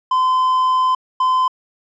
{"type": "tone pair in turn", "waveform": "triangle", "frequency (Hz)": [1026, 1026], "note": ["C6", "C6"], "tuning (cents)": [-34, -34], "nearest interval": "unison", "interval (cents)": 0, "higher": "neither", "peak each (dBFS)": [-11, -11], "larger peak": "neither", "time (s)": [[0.11, 0.95], [1.2, 1.48]], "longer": "first", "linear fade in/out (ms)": 5, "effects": ["resampled to 16000 Hz"]}